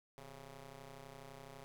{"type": "ring-modulated tone", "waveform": "10% pulse", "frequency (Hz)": 135, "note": "C#3", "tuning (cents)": -45, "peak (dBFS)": -40, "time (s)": [0.18, 1.64], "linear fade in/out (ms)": 0, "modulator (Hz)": 286, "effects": []}